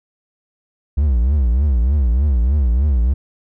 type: tone with vibrato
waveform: triangle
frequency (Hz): 65.41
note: C2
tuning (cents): 0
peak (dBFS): -10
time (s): 0.97-3.14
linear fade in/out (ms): 10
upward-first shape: triangle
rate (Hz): 3.3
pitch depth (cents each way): 280
effects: none